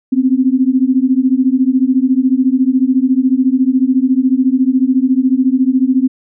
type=beating tone pair; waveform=sine; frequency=252.9 / 266.9 Hz; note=B3 / C4; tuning=+41 / +35 cents; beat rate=14 Hz; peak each=-12 dBFS; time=0.12-6.08 s; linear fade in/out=10 ms; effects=none